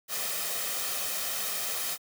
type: noise with comb filter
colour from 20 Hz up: white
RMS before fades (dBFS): -32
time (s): 0.08-1.98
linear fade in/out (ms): 50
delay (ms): 1.6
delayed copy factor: +0.55
effects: high-pass 200 Hz 12 dB/octave